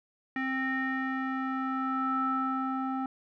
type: tone with low-pass filter sweep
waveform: square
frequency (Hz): 263.6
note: C4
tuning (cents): +13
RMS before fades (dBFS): -31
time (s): 0.36-3.06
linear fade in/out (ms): 2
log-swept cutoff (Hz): 2000 to 1100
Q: 7.8
effects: none